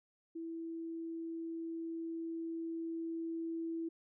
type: tone with level ramp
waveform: sine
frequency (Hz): 329.6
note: E4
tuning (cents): 0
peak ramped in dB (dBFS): -40 to -36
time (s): 0.35-3.89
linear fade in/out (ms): 10
effects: none